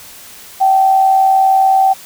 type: tone with amplitude modulation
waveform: sine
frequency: 770 Hz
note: G5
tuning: 31 cents flat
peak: -5 dBFS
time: 0.6-1.94 s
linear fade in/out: 20 ms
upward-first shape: sine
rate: 80 Hz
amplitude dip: 45%
effects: white hiss -36 dBFS RMS until 2.05 s